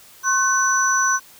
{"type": "tone cluster", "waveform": "sine", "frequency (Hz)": [1075, 1515, 5960], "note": ["C6", "F#6", "F#8"], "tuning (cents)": [47, 40, 12], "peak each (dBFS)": -20, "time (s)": [0.23, 1.2], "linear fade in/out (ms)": 50, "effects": ["white hiss -47 dBFS RMS until 1.39 s"]}